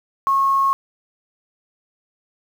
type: tone with quantisation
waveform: sine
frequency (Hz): 1091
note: C#6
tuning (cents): -28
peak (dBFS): -14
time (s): 0.27-0.73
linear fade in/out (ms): 0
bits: 7
effects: none